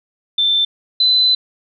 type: tone pair in turn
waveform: sine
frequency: 3551 / 4023 Hz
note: A7 / B7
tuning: +15 / +31 cents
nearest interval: major second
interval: 216 cents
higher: second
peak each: -12 / -10 dBFS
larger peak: second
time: 0.38-0.65 / 1-1.35 s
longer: second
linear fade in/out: 5 ms
effects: none